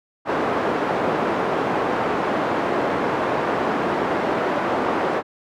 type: band-pass noise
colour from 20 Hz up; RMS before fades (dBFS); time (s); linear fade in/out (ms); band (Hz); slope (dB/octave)
pink; -22; 0.25-5.23; 50; 310 to 1200; 12
effects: none